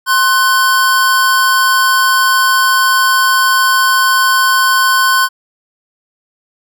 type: tone pair together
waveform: square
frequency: 1053.6 / 1500 Hz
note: C6 / F#6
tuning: +12 / +23 cents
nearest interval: tritone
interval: 611 cents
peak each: -12 dBFS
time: 0.06-5.29 s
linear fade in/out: 50 ms
effects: none